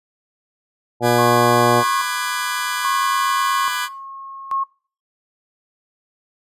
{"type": "harmonic tone", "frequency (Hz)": 120, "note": "B2", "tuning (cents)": -49, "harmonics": [1, 2, 3, 4, 5, 6, 7], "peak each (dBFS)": [-23, -23, -20, -22, -21, -22, -22], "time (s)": [1, 1.84], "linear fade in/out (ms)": 50}
{"type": "chord", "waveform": "sawtooth", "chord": "G# half-diminished seventh", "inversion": "first", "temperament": "just", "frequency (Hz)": [996.7, 1196.1, 1495.1, 1661.2], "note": ["B5", "D6", "F#6", "G#6"], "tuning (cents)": [16, 31, 18, 0], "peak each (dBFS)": -23, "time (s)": [1.02, 3.89], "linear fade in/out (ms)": 50}
{"type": "tone with tremolo", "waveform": "sine", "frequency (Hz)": 1085, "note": "C#6", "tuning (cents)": -37, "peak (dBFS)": -18, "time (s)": [1.18, 4.64], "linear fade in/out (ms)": 10, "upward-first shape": "square", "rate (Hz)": 0.6, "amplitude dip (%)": 80}
{"effects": ["noise-tail reverb RT60 0.4 s tail -21 dB re dry", "resampled to 32000 Hz"]}